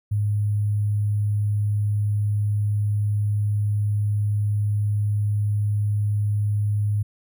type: tone with sample-and-hold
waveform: sine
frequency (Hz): 103.83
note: G#2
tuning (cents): 0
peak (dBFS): -19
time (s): 0.11-7.03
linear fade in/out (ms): 10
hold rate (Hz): 11025
effects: none